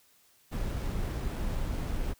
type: noise with sample-and-hold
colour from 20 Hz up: brown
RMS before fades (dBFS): -32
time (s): 0.51-2.14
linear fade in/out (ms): 20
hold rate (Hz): 11025
effects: white hiss -64 dBFS RMS until 2.19 s